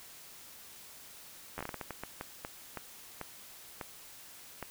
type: slowing click train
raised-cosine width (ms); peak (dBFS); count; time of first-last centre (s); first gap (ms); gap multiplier
0.5; -23; 16; 1.58-4.627; 11; 1.36
effects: white hiss -52 dBFS RMS until 4.7 s